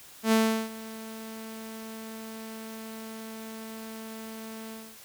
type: tone with ADSR envelope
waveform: sawtooth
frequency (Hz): 222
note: A3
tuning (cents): +16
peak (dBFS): -15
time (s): 0.23-4.98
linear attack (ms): 89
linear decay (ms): 370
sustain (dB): -20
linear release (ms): 260
effects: white hiss -50 dBFS RMS until 5.04 s